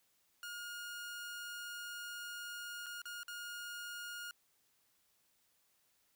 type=tone with dropouts; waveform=sawtooth; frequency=1427 Hz; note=F6; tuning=37 cents sharp; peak=-40 dBFS; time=0.43-4.31 s; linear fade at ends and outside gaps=1 ms; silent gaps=2.861-2.865 / 3.018-3.055 / 3.232-3.281 s; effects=white hiss -75 dBFS RMS until 6.15 s